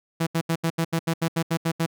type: tone bursts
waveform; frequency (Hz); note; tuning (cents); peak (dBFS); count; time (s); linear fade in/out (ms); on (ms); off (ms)
sawtooth; 164.81; E3; 0; -17; 12; 0.2-1.863; 10; 68; 77
effects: none